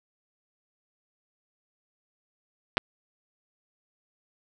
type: clicks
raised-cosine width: 0.3 ms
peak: -6 dBFS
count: 2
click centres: 2.771 / 2.779 s
effects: none